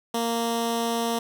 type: tone with notch filter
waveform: 10% pulse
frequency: 231.8 Hz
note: A#3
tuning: 10 cents flat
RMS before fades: -26 dBFS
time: 0.14-1.19 s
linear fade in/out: 5 ms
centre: 1500 Hz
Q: 1.8
effects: none